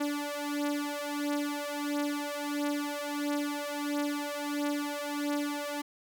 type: beating tone pair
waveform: sawtooth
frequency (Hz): 290.1 / 291.6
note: D4 / D4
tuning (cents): -21 / -12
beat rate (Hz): 1.5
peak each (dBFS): -30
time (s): 0-5.82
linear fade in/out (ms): 10
effects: none